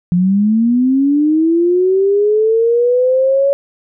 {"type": "linear sweep", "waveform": "sine", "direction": "up", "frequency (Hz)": [172.2, 562], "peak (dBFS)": -9, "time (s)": [0.12, 3.53], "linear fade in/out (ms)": 0, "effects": []}